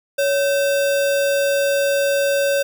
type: tone with sample-and-hold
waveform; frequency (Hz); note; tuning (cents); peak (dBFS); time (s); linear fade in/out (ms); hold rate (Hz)
sine; 560; C#5; +18; -15; 0.18-2.63; 10; 2100
effects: none